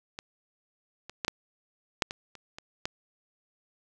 clicks, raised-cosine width 0.2 ms, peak -20 / -24 / -13 / -8 / -6 / -18 / -29 / -24 / -13 dBFS, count 9, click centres 0.189 / 1.096 / 1.248 / 1.281 / 2.022 / 2.109 / 2.353 / 2.585 / 2.855 s, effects none

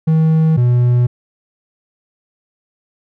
triangle tone pair in turn, 159.3 / 122.39 Hz, D#3 / B2, +41 / -15 cents, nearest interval perfect fourth, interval 456 cents, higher first, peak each -7 dBFS, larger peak neither, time 0.07-0.57 / 0.57-1.07 s, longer neither, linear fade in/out 10 ms, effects none

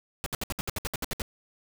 pink noise bursts, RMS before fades -31 dBFS, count 12, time 0.24-1.219 s, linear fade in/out 0 ms, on 22 ms, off 65 ms, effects none

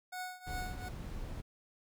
25% pulse tone with tremolo, 734 Hz, F#5, 14 cents flat, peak -34 dBFS, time 0.12-0.89 s, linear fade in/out 10 ms, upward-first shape triangle, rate 2.7 Hz, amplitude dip 90%
brown noise, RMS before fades -42 dBFS, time 0.46-1.42 s, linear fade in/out 20 ms
effects none

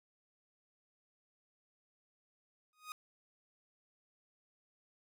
sawtooth tone with exponential growth, 1244.5 Hz, D#6, in tune, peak -36 dBFS, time 2.73-2.92 s, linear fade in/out 1 ms, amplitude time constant 40 ms, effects none

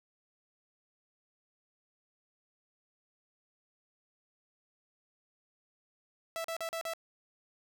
sawtooth tone bursts, 659.3 Hz, E5, in tune, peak -31 dBFS, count 5, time 6.36-6.935 s, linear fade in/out 0 ms, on 83 ms, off 40 ms, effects none

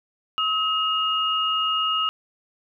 sine tone pair together, 1276 / 2851 Hz, D#6 / F7, +43 / +35 cents, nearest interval octave + major second, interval 1392 cents, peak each -23 dBFS, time 0.38-2.09 s, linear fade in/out 0 ms, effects none

